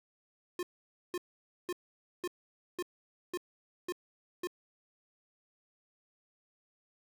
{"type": "tone bursts", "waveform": "square", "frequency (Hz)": 356.2, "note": "F4", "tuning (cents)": 34, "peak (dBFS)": -34, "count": 8, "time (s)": [0.59, 4.472], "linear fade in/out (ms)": 2, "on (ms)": 39, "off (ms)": 510, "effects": []}